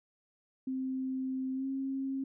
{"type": "tone with pitch glide", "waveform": "sine", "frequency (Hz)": [261.6, 268.8], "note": ["C4", "C4"], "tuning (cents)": [0, 47], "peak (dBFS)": -32, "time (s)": [0.67, 2.24], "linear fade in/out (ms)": 5, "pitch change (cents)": 47, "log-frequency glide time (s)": [1.54, 1.66], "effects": []}